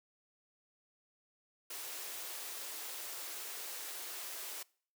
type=high-pass noise; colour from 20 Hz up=white; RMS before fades=-44 dBFS; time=1.7-4.63 s; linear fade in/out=5 ms; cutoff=310 Hz; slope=48 dB/octave; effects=noise-tail reverb RT60 0.5 s tail -24 dB re dry